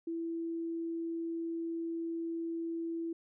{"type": "tone", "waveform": "sine", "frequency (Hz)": 332.1, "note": "E4", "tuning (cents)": 13, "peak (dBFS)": -34, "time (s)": [0.07, 3.13], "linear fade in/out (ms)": 5, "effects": []}